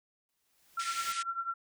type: noise with exponential growth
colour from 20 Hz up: white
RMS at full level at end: -44 dBFS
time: 0.29-1.12 s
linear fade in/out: 0 ms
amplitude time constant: 180 ms
type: tone with tremolo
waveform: sine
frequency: 1361 Hz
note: F6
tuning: 45 cents flat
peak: -29 dBFS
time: 0.77-1.54 s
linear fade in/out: 5 ms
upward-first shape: triangle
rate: 10 Hz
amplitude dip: 90%
type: band-pass noise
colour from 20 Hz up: pink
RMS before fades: -40 dBFS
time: 0.79-1.23 s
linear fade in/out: 10 ms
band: 1700 to 9600 Hz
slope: 96 dB/octave
effects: none